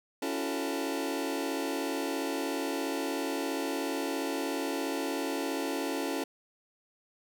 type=chord; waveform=sawtooth; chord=F# minor seventh; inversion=second; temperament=just; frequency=277.5 / 333 / 370 / 444 Hz; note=C#4 / E4 / F#4 / A4; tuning=+2 / +18 / 0 / +16 cents; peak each=-30 / -32 / -35 / -33 dBFS; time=0.22-6.24 s; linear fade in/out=5 ms; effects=none